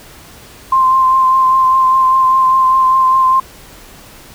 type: tone with vibrato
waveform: sine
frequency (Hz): 1046.5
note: C6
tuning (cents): 0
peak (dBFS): -7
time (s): 0.72-3.4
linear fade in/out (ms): 5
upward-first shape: triangle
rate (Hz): 5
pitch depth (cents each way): 21
effects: pink hiss -38 dBFS RMS until 4.34 s